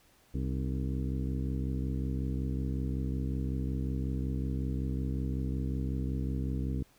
harmonic tone with a mistuned harmonic, 65.41 Hz, C2, in tune, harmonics 1 / 2 / 3 / 4 / 5 / 6 / 7, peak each -33 / -35 / -39 / -39 / -44 / -49 / -49 dBFS, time 0.34-6.83 s, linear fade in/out 5 ms, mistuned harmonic 5, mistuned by -70 cents, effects pink hiss -64 dBFS RMS until 6.98 s

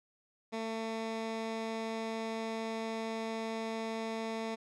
15% pulse tone, 223.9 Hz, A3, 30 cents sharp, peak -29 dBFS, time 0.52-4.56 s, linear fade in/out 20 ms, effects low-pass 6000 Hz 12 dB/octave

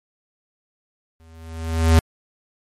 square tone with exponential growth, 81.4 Hz, E2, 21 cents flat, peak -9 dBFS, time 1.2-1.99 s, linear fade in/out 0 ms, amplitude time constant 170 ms, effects MP3 64 kbps

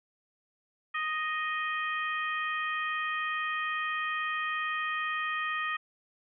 harmonic tone with a mistuned harmonic, 622.3 Hz, D#5, in tune, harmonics 2 / 3 / 4 / 5, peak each -33 / -33 / -38 / -43 dBFS, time 0.94-5.77 s, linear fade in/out 10 ms, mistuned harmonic 5, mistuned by +17 cents, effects none

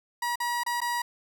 30% pulse tone with dropouts, 960 Hz, B5, 49 cents flat, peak -24 dBFS, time 0.22-1.02 s, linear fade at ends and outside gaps 5 ms, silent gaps 0.357-0.401 / 0.635-0.663 / 0.805-0.815 s, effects none

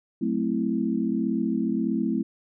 sine chord, F# half-diminished seventh, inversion none, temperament equal, 185 / 220 / 261.6 / 329.6 Hz, F#3 / A3 / C4 / E4, 0 / 0 / 0 / 0 cents, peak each -31 / -26 / -28 / -29 dBFS, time 0.21-2.23 s, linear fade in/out 10 ms, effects none

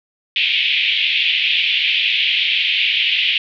white band-pass noise, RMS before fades -17 dBFS, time 0.36-3.38 s, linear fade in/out 2 ms, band 2300 to 3400 Hz, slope 48 dB/octave, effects none

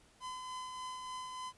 45% pulse tone with tremolo, 1017 Hz, C6, 50 cents flat, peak -40 dBFS, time 0.2-1.53 s, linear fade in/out 50 ms, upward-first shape triangle, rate 3.4 Hz, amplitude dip 35%, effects pink hiss -65 dBFS RMS until 1.57 s + resampled to 24000 Hz

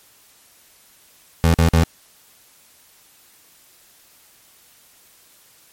25% pulse tone bursts, 82.41 Hz, E2, in tune, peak -8 dBFS, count 3, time 1.44-1.835 s, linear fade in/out 0 ms, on 99 ms, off 49 ms, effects white hiss -52 dBFS RMS until 5.72 s + MP3 64 kbps

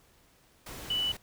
sine tone in noise, 2970 Hz, F#7, 6 cents sharp, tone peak -27 dBFS, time 0.9-1.12 s, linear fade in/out 5 ms, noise pink, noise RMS -43 dBFS, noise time 0.66-1.17 s, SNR +13 dB, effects pink hiss -63 dBFS RMS until 1.22 s

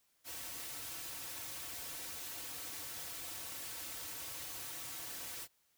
white noise with comb filter, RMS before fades -45 dBFS, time 0.24-5.48 s, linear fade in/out 50 ms, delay 4.9 ms, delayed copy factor -0.9, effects white hiss -75 dBFS RMS until 5.77 s

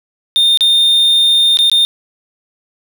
triangle tone with dropouts, 3637 Hz, A#7, 43 cents flat, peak -6 dBFS, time 0.36-1.85 s, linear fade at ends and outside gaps 0 ms, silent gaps 0.574-0.608 / 1.571-1.589 / 1.698-1.716 s, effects none

